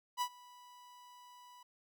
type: tone with ADSR envelope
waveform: 45% pulse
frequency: 985 Hz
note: B5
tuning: 5 cents flat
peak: -31 dBFS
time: 0.17-1.63 s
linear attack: 44 ms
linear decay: 70 ms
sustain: -24 dB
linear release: 5 ms
effects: none